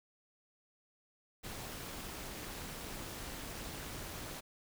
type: noise with amplitude modulation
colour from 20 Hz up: pink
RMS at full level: -42 dBFS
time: 1.43-4.41 s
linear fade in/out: 20 ms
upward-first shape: sine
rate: 235 Hz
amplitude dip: 60%
effects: none